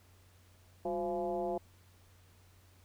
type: tone with frequency modulation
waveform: sine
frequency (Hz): 523.3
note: C5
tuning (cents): 0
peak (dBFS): -32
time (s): 0.85-1.58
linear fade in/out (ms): 5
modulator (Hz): 163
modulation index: 1.6
effects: added 91 Hz sine -61 dBFS peak until 2.84 s + pink hiss -66 dBFS RMS until 2.84 s